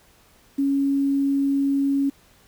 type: tone with quantisation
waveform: sine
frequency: 277.2 Hz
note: C#4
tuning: in tune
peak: -18 dBFS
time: 0.58-2.1 s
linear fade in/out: 10 ms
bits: 8
effects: pink hiss -56 dBFS RMS until 2.47 s